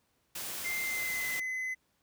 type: noise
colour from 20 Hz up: white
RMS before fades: -39 dBFS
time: 0.35-1.4 s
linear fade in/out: 5 ms
type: tone with pitch glide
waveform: triangle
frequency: 2093 to 2032 Hz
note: C7 to B6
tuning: 0 to +49 cents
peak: -31 dBFS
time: 0.64-1.75 s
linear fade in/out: 20 ms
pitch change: -51 cents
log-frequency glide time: 0.81-1.27 s
effects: pink hiss -74 dBFS RMS until 2.02 s + high-pass 60 Hz 12 dB/octave